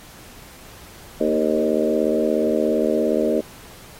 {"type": "harmonic tone with a mistuned harmonic", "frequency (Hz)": 77.1, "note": "D#2", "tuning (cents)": -15, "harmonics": [3, 4, 5, 6, 7, 8], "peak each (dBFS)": [-24, -24, -24, -24, -24, -24], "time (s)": [1.2, 3.41], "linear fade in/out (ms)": 10, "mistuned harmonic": 5, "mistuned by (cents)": 16, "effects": ["pink hiss -44 dBFS RMS until 3.99 s", "AAC 48 kbps"]}